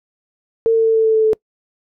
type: tone with pitch steps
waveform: sine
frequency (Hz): 453.4 / 450.5 / 447.7 / 444.8 / 442 / 439.2 / 436.4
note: A#4 / A4 / A4 / A4 / A4 / A4 / A4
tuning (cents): -48 / +41 / +30 / +19 / +8 / -3 / -14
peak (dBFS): -10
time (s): 0.66-1.332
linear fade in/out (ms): 0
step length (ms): 96
effects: noise-tail reverb RT60 0.1 s tail -24 dB re dry